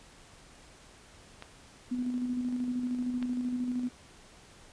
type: clicks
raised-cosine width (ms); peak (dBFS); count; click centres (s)
0.3; -26; 2; 1.424 / 3.227
type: tone with tremolo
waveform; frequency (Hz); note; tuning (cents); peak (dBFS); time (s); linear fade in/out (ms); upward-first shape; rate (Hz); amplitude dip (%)
sine; 248.2; B3; +9; -28; 1.91-3.89; 10; square; 13; 35
effects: pink hiss -55 dBFS RMS until 4.72 s + resampled to 22050 Hz